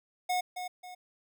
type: tone with echo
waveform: square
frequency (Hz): 727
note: F#5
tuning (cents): -31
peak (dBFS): -28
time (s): 0.29-0.41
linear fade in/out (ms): 10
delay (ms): 270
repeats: 2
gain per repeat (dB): -8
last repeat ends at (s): 0.95
effects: none